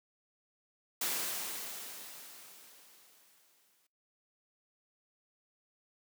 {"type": "noise with exponential decay", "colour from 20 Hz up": "white", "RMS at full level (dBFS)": -33, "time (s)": [1.01, 3.87], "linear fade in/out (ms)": 5, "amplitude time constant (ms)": 620, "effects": ["noise-tail reverb RT60 0.4 s tail -25 dB re dry", "high-pass 200 Hz 12 dB/octave"]}